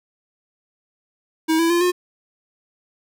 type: tone with pitch steps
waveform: square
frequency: 320 / 332.2 / 345 / 358.2 Hz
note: D#4 / E4 / F4 / F4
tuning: +49 / +13 / -21 / +44 cents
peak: -16 dBFS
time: 1.48-1.92 s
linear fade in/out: 20 ms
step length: 110 ms
effects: none

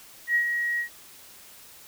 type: tone with ADSR envelope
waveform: sine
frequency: 1900 Hz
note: A#6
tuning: 33 cents sharp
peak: -18 dBFS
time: 0.27-0.89 s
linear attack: 80 ms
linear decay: 89 ms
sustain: -6 dB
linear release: 96 ms
effects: white hiss -49 dBFS RMS until 1.87 s

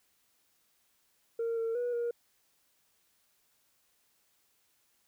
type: tone with pitch steps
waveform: sine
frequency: 461 / 454.9 / 485.8 / 473.3 Hz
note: A#4 / A#4 / B4 / A#4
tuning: -19 / -42 / -29 / +26 cents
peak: -28 dBFS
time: 1.39-2.11 s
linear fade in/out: 5 ms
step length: 180 ms
effects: tanh soft clip ceiling -28 dBFS + white hiss -72 dBFS RMS until 5.07 s

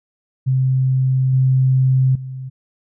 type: tone with level steps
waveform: sine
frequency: 130.81 Hz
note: C3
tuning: in tune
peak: -13 / -11 / -26 dBFS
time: 0.46-2.5 s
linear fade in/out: 20 ms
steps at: 1.33 / 2.15 s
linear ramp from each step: 5 ms
effects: none

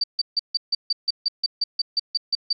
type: tone bursts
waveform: sine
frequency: 4632 Hz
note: D8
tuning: 25 cents flat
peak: -18 dBFS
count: 15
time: 0.01-2.53 s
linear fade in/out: 5 ms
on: 28 ms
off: 150 ms
effects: none

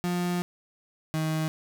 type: tone pair in turn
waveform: 35% pulse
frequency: 176.9 / 157.61 Hz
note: F3 / D#3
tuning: +23 / +23 cents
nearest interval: major second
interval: 200 cents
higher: first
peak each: -24 dBFS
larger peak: neither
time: 0.04-0.42 / 1.14-1.48 s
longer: first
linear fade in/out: 0 ms
effects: none

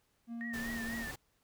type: tone with pitch glide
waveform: triangle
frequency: 233.1 to 230.2 Hz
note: A#3 to A#3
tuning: 0 to -22 cents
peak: -37 dBFS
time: 0.27-1.07 s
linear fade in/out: 50 ms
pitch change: -22 cents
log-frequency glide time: 0.62-0.84 s
type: tone with vibrato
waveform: sine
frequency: 1838 Hz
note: A#6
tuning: 25 cents flat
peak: -40 dBFS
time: 0.41-1.11 s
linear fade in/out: 0 ms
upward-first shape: triangle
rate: 4.1 Hz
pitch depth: 88 cents each way
type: noise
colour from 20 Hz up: pink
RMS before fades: -45 dBFS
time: 0.53-1.16 s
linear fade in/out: 10 ms
effects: pink hiss -75 dBFS RMS until 1.43 s

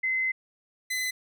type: tone pair in turn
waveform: sine / sawtooth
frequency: 2053 / 2022 Hz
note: C7 / B6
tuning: -33 / +40 cents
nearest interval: unison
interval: 27 cents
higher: first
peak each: -24 dBFS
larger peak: neither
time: 0.03-0.32 / 0.9-1.11 s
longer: first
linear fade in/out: 10 ms
effects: none

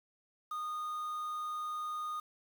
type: tone with quantisation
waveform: triangle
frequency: 1230 Hz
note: D#6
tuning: 20 cents flat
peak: -34 dBFS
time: 0.51-2.2 s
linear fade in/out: 5 ms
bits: 9
effects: none

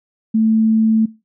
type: tone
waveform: sine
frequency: 221 Hz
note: A3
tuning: 8 cents sharp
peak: -11 dBFS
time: 0.34-1.06 s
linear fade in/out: 10 ms
effects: noise-tail reverb RT60 0.3 s tail -22 dB re dry

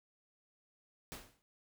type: noise with exponential decay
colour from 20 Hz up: pink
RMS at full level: -43 dBFS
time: 1.12-1.42 s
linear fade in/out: 0 ms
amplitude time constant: 65 ms
effects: none

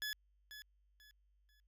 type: tone with echo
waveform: 20% pulse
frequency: 1705 Hz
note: G#6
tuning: 45 cents sharp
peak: -34 dBFS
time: 0.02-0.13 s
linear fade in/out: 0 ms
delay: 490 ms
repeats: 3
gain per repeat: -11 dB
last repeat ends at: 1.6 s
effects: added 50 Hz sine -70 dBFS peak until 1.67 s

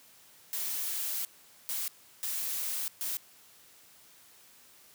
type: noise bursts at uneven times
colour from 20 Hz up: blue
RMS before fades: -34 dBFS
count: 4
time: 0.53-1.25 / 1.69-1.88 / 2.23-2.88 / 3.01-3.17 s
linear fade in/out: 0 ms
effects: white hiss -58 dBFS RMS until 4.94 s + high-pass 80 Hz 12 dB/octave

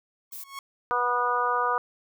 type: tone with exponential growth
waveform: sawtooth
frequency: 1100 Hz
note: C#6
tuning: 14 cents flat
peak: -29 dBFS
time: 0.31-0.59 s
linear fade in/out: 2 ms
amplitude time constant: 59 ms
type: noise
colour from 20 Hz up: violet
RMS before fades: -39 dBFS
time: 0.32-0.44 s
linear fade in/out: 5 ms
type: harmonic tone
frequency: 244.5 Hz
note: B3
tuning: 17 cents flat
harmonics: 2 / 3 / 4 / 5 / 6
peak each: -31 / -32 / -27 / -26 / -32 dBFS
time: 0.91-1.78 s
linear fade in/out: 0 ms
effects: none

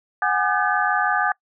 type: tone cluster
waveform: sine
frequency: 738 / 824 / 1207 / 1529 / 1711 Hz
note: F#5 / G#5 / D6 / G6 / A6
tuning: -5 / -14 / +47 / -44 / -49 cents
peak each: -24 dBFS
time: 0.22-1.32 s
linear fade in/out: 2 ms
effects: noise-tail reverb RT60 0.1 s tail -25 dB re dry

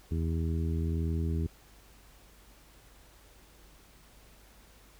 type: harmonic tone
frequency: 81.5 Hz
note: E2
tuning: 19 cents flat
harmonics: 1 / 2 / 3 / 4 / 5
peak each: -29 / -35 / -39 / -41 / -43 dBFS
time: 0.11-1.47 s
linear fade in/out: 5 ms
effects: added 50 Hz sine -58 dBFS peak until 4.99 s + pink hiss -59 dBFS RMS until 4.99 s

